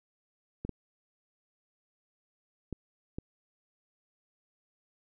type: clicks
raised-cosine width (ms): 3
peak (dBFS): -23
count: 4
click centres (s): 0.65 / 0.693 / 2.727 / 3.185
effects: none